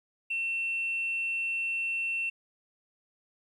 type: tone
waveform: sine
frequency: 2700 Hz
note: E7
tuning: 41 cents sharp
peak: -27 dBFS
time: 0.3-2.3 s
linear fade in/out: 10 ms
effects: tanh soft clip ceiling -25 dBFS + 11-bit